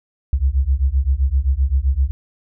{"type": "beating tone pair", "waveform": "sine", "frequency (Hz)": [63.6, 71.3], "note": ["C2", "C#2"], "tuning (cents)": [-48, 49], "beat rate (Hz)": 7.7, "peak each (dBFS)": -17, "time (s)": [0.33, 2.11], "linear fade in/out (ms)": 0, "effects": []}